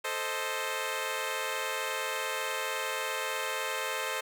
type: chord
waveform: 10% pulse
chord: A diminished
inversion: none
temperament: equal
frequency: 440 / 523.3 / 622.3 Hz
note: A4 / C5 / Eb5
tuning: 0 / 0 / 0 cents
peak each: -28 / -26 / -29 dBFS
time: 0.04-4.21 s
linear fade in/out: 10 ms
effects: none